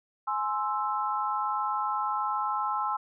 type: chord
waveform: sine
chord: Ab augmented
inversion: none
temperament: equal with one note detuned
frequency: 839.8 / 1046.5 / 1318.5 Hz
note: Ab5 / C6 / E6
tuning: +19 / 0 / 0 cents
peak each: -31 dBFS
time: 0.27-2.97 s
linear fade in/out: 10 ms
effects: none